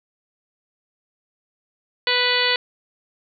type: harmonic tone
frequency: 493.9 Hz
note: B4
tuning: in tune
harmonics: 1 / 2 / 3 / 4 / 5 / 6 / 7 / 8 / 9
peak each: -26 / -28 / -27 / -23 / -27 / -25 / -26 / -27 / -25 dBFS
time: 2.07-2.56 s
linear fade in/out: 2 ms
effects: none